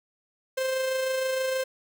45% pulse tone with amplitude modulation, 523.3 Hz, C5, in tune, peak -24 dBFS, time 0.57-1.64 s, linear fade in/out 10 ms, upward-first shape sine, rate 26.4 Hz, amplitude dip 30%, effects none

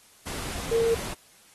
sine tone in noise, 458.8 Hz, A#4, 28 cents flat, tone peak -20 dBFS, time 0.71-0.95 s, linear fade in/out 10 ms, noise pink, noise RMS -35 dBFS, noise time 0.26-1.14 s, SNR +12 dB, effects white hiss -56 dBFS RMS until 1.54 s + AAC 32 kbps

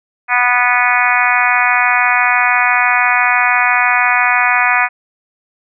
harmonic tone, 246 Hz, B3, 7 cents flat, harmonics 3 / 4 / 5 / 6 / 7 / 8 / 9 / 10, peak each -18 / -18 / -18 / -18 / -18 / -18 / -18 / -18 dBFS, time 0.28-4.89 s, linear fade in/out 50 ms, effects none

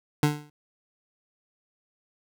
25% pulse tone with exponential decay, 148.4 Hz, D3, 18 cents sharp, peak -13 dBFS, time 0.23-0.5 s, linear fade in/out 2 ms, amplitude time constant 58 ms, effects none

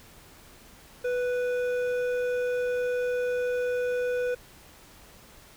sine tone with hard clipping, 493.9 Hz, B4, in tune, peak -27 dBFS, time 1.04-4.35 s, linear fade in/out 10 ms, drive 9 dB, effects pink hiss -52 dBFS RMS until 5.56 s

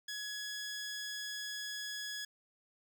15% pulse tone, 1680 Hz, G#6, 19 cents sharp, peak -33 dBFS, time 0.08-2.25 s, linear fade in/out 5 ms, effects none

